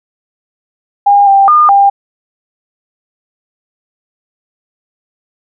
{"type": "tone with pitch steps", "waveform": "sine", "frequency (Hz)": [809, 788, 1214, 798], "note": ["G#5", "G5", "D#6", "G5"], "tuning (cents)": [-46, 9, -43, 31], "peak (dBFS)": -3, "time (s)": [1.06, 1.9], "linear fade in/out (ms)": 10, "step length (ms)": 210, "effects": []}